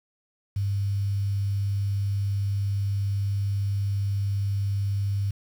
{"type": "tone with quantisation", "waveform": "sine", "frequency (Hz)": 99.7, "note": "G2", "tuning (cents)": 30, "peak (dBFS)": -23, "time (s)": [0.56, 5.31], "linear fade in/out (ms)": 5, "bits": 8, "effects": []}